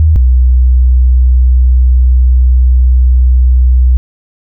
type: tone pair in turn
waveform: sine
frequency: 78.3 / 62.61 Hz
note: D#2 / B1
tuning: +11 / +24 cents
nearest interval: major third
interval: 387 cents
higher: first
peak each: -3 dBFS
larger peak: neither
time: 0-0.16 / 0.16-3.97 s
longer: second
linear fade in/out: 0 ms
effects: none